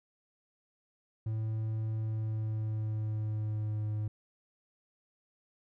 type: tone with pitch glide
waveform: triangle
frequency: 110 to 106.56 Hz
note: A2 to G#2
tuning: 0 to +45 cents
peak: -29 dBFS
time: 1.26-4.08 s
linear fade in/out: 5 ms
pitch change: -55 cents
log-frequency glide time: 1.97-3.89 s
effects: none